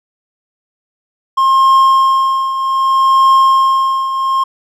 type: tone with tremolo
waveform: triangle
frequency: 1067 Hz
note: C6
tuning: 34 cents sharp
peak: -3 dBFS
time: 1.37-4.44 s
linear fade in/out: 10 ms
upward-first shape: triangle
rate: 0.64 Hz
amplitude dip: 70%
effects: none